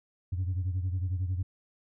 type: beating tone pair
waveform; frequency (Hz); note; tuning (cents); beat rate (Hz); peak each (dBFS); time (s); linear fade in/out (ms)
sine; 90.2 / 101.2; F#2 / G#2; -44 / -44; 11; -27 / -33; 0.32-1.43; 10
effects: tanh soft clip ceiling -25 dBFS